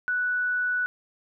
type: tone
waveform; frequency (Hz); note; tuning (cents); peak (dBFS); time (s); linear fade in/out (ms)
sine; 1480; F#6; 0; -23; 0.08-0.86; 0
effects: none